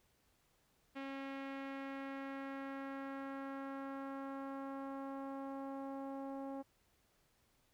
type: tone with low-pass filter sweep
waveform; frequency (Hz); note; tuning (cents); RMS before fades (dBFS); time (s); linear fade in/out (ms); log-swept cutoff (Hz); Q
sawtooth; 272.5; C#4; -29; -45; 0.95-6.63; 20; 2600 to 790; 1.6
effects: pink hiss -75 dBFS RMS until 7.73 s